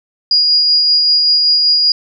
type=tone with tremolo; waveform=sine; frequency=4872 Hz; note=D#8; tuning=37 cents flat; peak=-7 dBFS; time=0.31-1.92 s; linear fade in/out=2 ms; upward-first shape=sine; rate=5.2 Hz; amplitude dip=25%; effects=none